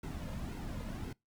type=noise with flanger; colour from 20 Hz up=brown; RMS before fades=-41 dBFS; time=0.03-1.13 s; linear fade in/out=5 ms; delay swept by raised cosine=1.7 to 2.66 ms; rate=1.9 Hz; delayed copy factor=-0.6; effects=noise-tail reverb RT60 0.2 s tail -25 dB re dry